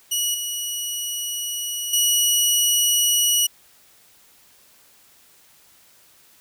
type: tone with level steps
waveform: 15% pulse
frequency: 2920 Hz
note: F#7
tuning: 24 cents flat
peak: -13 / -18 / -9 dBFS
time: 0.11-3.47 s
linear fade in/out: 10 ms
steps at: 0.34 / 1.93 s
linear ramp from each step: 5 ms
effects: white hiss -54 dBFS RMS until 6.4 s